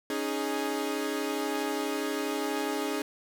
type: chord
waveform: sawtooth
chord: C# suspended second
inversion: none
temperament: equal with one note detuned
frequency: 277.2 / 309.5 / 415.3 Hz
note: C#4 / D#4 / G#4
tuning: 0 / -9 / 0 cents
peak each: -30 / -30 / -29 dBFS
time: 0.1-3.02 s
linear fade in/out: 2 ms
effects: none